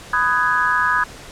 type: chord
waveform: sine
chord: G# minor seventh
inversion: first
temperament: just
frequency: 996.7 / 1245.9 / 1495.1 / 1661.2 Hz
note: B5 / D#6 / F#6 / G#6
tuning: +16 / +2 / +18 / 0 cents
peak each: -21 / -20 / -23 / -19 dBFS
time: 0.13-1.04 s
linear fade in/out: 5 ms
effects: pink hiss -38 dBFS RMS until 1.31 s + low-pass 9000 Hz 12 dB/octave